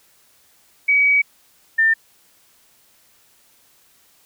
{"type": "tone pair in turn", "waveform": "sine", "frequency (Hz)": [2269, 1800.9], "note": ["C#7", "A6"], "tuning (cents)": [40, 40], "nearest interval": "major third", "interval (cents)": 400, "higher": "first", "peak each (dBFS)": -12, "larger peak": "neither", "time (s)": [[0.88, 1.22], [1.78, 1.94]], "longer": "first", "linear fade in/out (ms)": 10, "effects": ["white hiss -56 dBFS RMS until 4.25 s"]}